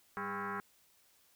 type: tone with frequency modulation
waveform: sine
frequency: 103.83 Hz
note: G#2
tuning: in tune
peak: -36 dBFS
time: 0.17-0.6 s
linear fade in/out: 0 ms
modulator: 301 Hz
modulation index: 5.3
effects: white hiss -68 dBFS RMS until 1.35 s